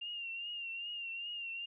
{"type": "tone with vibrato", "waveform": "sine", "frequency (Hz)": 2788, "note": "F7", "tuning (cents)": -4, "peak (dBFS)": -39, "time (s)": [0.01, 1.66], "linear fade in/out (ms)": 10, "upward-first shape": "triangle", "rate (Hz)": 2.5, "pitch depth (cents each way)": 63, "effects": []}